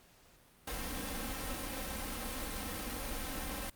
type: noise with comb filter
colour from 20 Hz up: pink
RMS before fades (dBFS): -39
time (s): 0.67-3.7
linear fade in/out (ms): 5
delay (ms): 3.8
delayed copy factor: +0.75
effects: pink hiss -63 dBFS RMS until 3.75 s + Opus 48 kbps